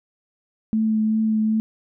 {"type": "tone with vibrato", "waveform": "sine", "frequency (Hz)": 218.4, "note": "A3", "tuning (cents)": -13, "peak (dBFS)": -17, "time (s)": [0.73, 1.6], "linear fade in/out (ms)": 0, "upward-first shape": "triangle", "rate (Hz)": 2.6, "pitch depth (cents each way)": 16, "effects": []}